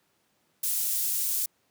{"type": "high-pass noise", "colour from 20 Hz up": "pink", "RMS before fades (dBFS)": -28, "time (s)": [0.63, 1.46], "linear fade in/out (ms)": 5, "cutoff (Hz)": 9900, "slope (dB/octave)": 12, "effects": ["pink hiss -70 dBFS RMS until 1.7 s", "high-pass 150 Hz 12 dB/octave"]}